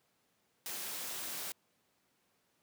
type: noise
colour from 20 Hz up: white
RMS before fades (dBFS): -41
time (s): 0.66-1.52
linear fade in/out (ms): 0
effects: pink hiss -75 dBFS RMS until 2.62 s + high-pass 150 Hz 12 dB/octave